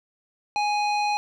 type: tone with low-pass filter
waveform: square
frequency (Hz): 830.6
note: G#5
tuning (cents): 0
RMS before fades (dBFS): -24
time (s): 0.56-1.17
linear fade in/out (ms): 0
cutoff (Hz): 4100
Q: 1.4
effects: none